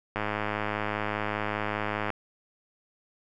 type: click train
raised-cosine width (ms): 0.5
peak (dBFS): -14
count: 205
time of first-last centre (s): 0.16-2.103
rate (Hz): 105
effects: none